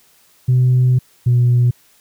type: tone pair in turn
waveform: sine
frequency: 126.5 / 122.04 Hz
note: B2 / B2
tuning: +42 / -20 cents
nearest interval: minor second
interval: 62 cents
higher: first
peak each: -8 dBFS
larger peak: neither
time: 0.48-0.99 / 1.26-1.71 s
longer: first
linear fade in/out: 10 ms
effects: tanh soft clip ceiling -7 dBFS + white hiss -53 dBFS RMS until 2 s